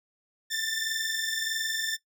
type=tone pair together; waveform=15% pulse; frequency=1771 / 1792.6 Hz; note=A6 / A6; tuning=+11 / +32 cents; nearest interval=unison; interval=21 cents; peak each=-25 dBFS; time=0.5-1.97 s; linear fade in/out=20 ms; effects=noise-tail reverb RT60 0.1 s tail -17 dB re dry

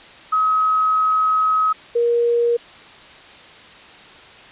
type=tone pair in turn; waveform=sine; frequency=1274 / 472.8 Hz; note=D#6 / A#4; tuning=+41 / +24 cents; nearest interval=octave + perfect fourth; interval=1717 cents; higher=first; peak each=-14 dBFS; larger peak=neither; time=0.32-1.73 / 1.95-2.57 s; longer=first; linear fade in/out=10 ms; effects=white hiss -42 dBFS RMS until 4.51 s + resampled to 8000 Hz

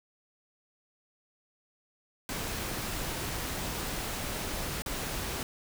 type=noise with dropouts; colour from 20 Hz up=pink; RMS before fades=-35 dBFS; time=2.29-5.43 s; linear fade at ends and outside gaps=1 ms; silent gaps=4.821-4.861 s; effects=none

